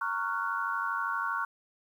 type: chord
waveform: sine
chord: Gb major seventh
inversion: first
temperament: just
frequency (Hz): 925 / 1110 / 1387.5 / 1480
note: Bb5 / Db6 / F6 / Gb6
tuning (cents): -14 / +2 / -12 / 0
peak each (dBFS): -37 / -33 / -34 / -35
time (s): 0.01-1.45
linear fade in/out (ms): 5
effects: 10-bit